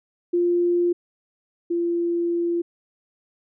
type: tone pair in turn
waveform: sine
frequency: 349.2 / 342.8 Hz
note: F4 / F4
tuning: 0 / -32 cents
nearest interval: unison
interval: 32 cents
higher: first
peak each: -17 / -20 dBFS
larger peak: first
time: 0.33-0.93 / 1.7-2.62 s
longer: second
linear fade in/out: 10 ms
effects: none